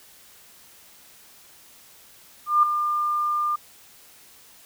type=tone with ADSR envelope; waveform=sine; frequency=1200 Hz; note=D6; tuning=37 cents sharp; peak=-12 dBFS; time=2.46-3.56 s; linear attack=170 ms; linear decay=4 ms; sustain=-9 dB; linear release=8 ms; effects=white hiss -51 dBFS RMS until 4.65 s